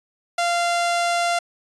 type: tone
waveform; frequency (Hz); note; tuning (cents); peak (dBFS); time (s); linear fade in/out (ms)
sawtooth; 692; F5; -16; -15; 0.38-1.39; 5
effects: resampled to 22050 Hz